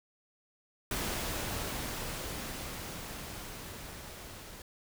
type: noise with level ramp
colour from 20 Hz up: pink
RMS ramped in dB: -34 to -48 dBFS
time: 0.91-4.62 s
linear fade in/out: 2 ms
effects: none